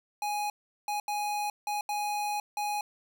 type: tone bursts at uneven times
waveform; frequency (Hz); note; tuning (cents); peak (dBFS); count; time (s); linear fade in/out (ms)
square; 830.6; G#5; 0; -30; 6; 0.22-0.5 / 0.88-1 / 1.08-1.5 / 1.67-1.81 / 1.89-2.4 / 2.57-2.81; 2
effects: none